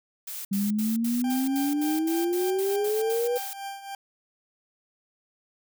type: noise bursts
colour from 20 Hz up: blue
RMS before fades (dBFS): -36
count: 13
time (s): 0.27-3.534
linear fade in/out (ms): 5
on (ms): 180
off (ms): 77
type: exponential sweep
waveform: sine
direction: up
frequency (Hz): 196 to 493.9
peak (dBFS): -23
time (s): 0.51-3.38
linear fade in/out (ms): 10
type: tone with tremolo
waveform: 40% pulse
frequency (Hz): 790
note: G5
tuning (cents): +13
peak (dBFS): -31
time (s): 1.24-3.95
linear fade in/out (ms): 2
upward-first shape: triangle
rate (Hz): 3.4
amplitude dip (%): 75
effects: none